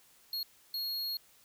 square tone bursts at uneven times, 4300 Hz, C8, 47 cents sharp, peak -34 dBFS, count 2, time 0.33-0.43 / 0.74-1.17 s, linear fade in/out 2 ms, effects white hiss -63 dBFS RMS until 1.44 s

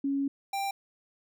sine / square tone pair in turn, 277.2 / 789 Hz, C#4 / G5, 0 / +11 cents, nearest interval octave + tritone, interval 1811 cents, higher second, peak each -26 / -30 dBFS, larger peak first, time 0.04-0.28 / 0.53-0.71 s, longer first, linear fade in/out 5 ms, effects none

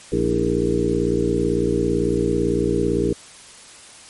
harmonic tone with a mistuned harmonic, 57.9 Hz, A#1, 11 cents flat, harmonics 1 / 2 / 3 / 4 / 5 / 6 / 7 / 8, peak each -28 / -28 / -26 / -28 / -26 / -24 / -22 / -25 dBFS, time 0.12-3.13 s, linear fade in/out 5 ms, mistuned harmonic 6, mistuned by -93 cents, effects white hiss -43 dBFS RMS until 4.09 s + MP3 48 kbps

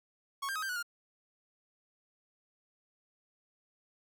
45% pulse tone with pitch steps, 1104 / 1591 / 1266 / 1572 / 1470 / 1410 Hz, C#6 / G6 / D#6 / G6 / F#6 / F6, -7 / +25 / +30 / +4 / -12 / +16 cents, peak -34 dBFS, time 0.42-0.828 s, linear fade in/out 10 ms, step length 68 ms, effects none

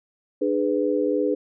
sine chord, G# diminished, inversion second, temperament just, 299 / 415.3 / 498.4 Hz, D4 / G#4 / B4, +31 / 0 / +16 cents, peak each -24 dBFS, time 0.41-1.35 s, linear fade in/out 10 ms, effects none

